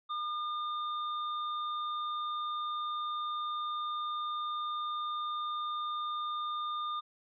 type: tone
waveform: square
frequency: 1210 Hz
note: D#6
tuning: 49 cents flat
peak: -34 dBFS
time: 0.09-7.01 s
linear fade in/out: 20 ms
effects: resampled to 11025 Hz